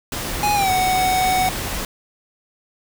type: noise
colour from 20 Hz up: pink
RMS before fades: -26 dBFS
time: 0.12-1.85 s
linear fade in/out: 2 ms
type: tone with pitch glide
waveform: square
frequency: 830.6 to 744.3 Hz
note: G#5 to F#5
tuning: 0 to +10 cents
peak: -17 dBFS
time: 0.43-1.49 s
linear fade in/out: 2 ms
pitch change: -190 cents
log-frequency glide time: 0.54-0.71 s
effects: none